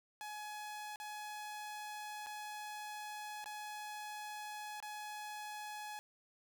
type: tone with dropouts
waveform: sawtooth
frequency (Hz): 843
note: G#5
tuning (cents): +26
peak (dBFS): -40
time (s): 0.21-5.99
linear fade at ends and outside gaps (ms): 0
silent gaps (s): 0.959-1 / 2.262-2.268 / 3.442-3.459 / 4.802-4.826
effects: none